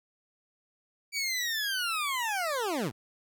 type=linear sweep; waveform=20% pulse; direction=down; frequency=2312 to 92.5 Hz; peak=-24 dBFS; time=1.12-2.92 s; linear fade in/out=50 ms; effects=none